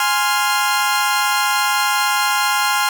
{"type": "chord", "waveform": "sawtooth", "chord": "F minor", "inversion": "first", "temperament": "equal", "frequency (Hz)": [830.6, 1046.5, 1396.9], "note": ["Ab5", "C6", "F6"], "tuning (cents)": [0, 0, 0], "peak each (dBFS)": -16, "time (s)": [0, 2.89], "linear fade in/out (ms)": 2, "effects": []}